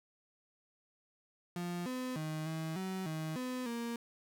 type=tone with pitch steps; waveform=35% pulse; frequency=175.2 / 254.5 / 156 / 160.1 / 188.5 / 157.8 / 253.1 / 234.3 Hz; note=F3 / C4 / D#3 / D#3 / F#3 / D#3 / B3 / A#3; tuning=+6 / -48 / +5 / +50 / +32 / +25 / +43 / +9 cents; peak=-35 dBFS; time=1.56-3.96 s; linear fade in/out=2 ms; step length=300 ms; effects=none